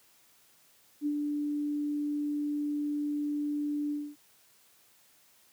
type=tone with ADSR envelope; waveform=sine; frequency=293.7 Hz; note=D4; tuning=in tune; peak=-26 dBFS; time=1.01-4.16 s; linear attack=52 ms; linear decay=63 ms; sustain=-3 dB; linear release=250 ms; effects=white hiss -63 dBFS RMS until 5.52 s + high-pass 80 Hz 12 dB/octave